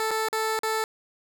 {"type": "tone with dropouts", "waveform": "15% pulse", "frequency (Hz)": 440, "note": "A4", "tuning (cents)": 0, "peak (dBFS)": -18, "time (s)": [0, 0.84], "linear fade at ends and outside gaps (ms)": 1, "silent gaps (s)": [[0.108, 0.113], [0.286, 0.328], [0.591, 0.633]], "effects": []}